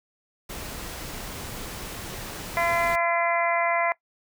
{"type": "noise", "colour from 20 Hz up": "pink", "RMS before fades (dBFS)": -36, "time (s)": [0.49, 2.96], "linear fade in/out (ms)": 10}
{"type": "harmonic tone", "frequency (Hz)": 340.3, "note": "F4", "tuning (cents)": -45, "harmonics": [2, 3, 4, 5, 6, 7], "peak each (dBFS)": [-25, -27, -33, -33, -26, -35], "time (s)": [2.57, 3.92], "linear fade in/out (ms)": 0}
{"effects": ["noise-tail reverb RT60 0.1 s tail -21 dB re dry"]}